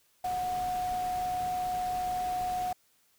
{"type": "tone in noise", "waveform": "sine", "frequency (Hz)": 730, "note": "F#5", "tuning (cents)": -24, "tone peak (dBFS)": -29, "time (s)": [0.24, 2.73], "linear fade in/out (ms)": 5, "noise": "pink", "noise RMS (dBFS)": -44, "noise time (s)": [0.24, 2.73], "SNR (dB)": 12, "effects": ["white hiss -68 dBFS RMS until 3.18 s"]}